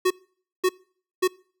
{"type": "tone bursts", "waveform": "square", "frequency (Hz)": 369.1, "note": "F#4", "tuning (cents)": -4, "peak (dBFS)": -18, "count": 3, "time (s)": [0.05, 1.278], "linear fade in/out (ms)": 10, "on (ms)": 56, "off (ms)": 530, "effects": ["noise-tail reverb RT60 0.5 s tail -25 dB re dry"]}